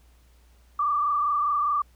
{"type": "tone with frequency modulation", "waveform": "sine", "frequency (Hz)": 1174.7, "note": "D6", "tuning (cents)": 0, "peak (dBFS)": -21, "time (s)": [0.79, 1.82], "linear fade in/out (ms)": 5, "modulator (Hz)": 24.9, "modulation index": 1.5, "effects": ["added 60 Hz sine -54 dBFS peak until 1.95 s", "pink hiss -64 dBFS RMS until 1.95 s"]}